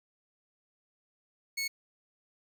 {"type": "tone", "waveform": "20% pulse", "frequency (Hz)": 2200, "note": "C#7", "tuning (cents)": -14, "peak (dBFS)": -26, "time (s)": [1.57, 1.68], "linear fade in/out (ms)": 10, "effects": []}